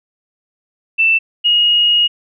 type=tone pair in turn; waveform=sine; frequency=2663 / 2876 Hz; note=E7 / F#7; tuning=+17 / -50 cents; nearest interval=minor second; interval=133 cents; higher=second; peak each=-9 dBFS; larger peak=neither; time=0.98-1.19 / 1.44-2.08 s; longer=second; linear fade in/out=20 ms; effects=none